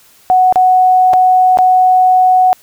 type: tone with dropouts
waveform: sine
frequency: 740 Hz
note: F#5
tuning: in tune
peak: -5 dBFS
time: 0.3-2.53 s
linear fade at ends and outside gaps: 0 ms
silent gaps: 0.525-0.558 / 1.133-1.137 / 1.573-1.587 s
effects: white hiss -46 dBFS RMS until 2.62 s